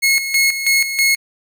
sawtooth tone with tremolo, 2173 Hz, C#7, 35 cents flat, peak -8 dBFS, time 0.02-1.16 s, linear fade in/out 20 ms, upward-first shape square, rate 3.1 Hz, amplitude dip 65%, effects none

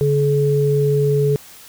sine tone pair together, 142.49 / 427.4 Hz, C#3 / G#4, +48 / +50 cents, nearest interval octave + perfect fifth, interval 1902 cents, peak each -16 dBFS, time 0.01-1.36 s, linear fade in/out 0 ms, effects white hiss -42 dBFS RMS until 1.68 s

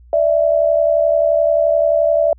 sine tone pair together, 587.8 / 659.3 Hz, D5 / E5, +1 / 0 cents, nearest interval major second, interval 199 cents, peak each -14 dBFS, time 0.13-2.33 s, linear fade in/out 2 ms, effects added 60 Hz sine -41 dBFS peak until 2.38 s

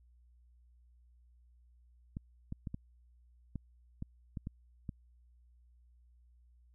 clicks, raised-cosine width 5 ms, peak -27 dBFS, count 9, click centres 2.169 / 2.524 / 2.672 / 2.744 / 3.557 / 4.024 / 4.372 / 4.471 / 4.892 s, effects added 60 Hz sine -61 dBFS peak until 6.74 s

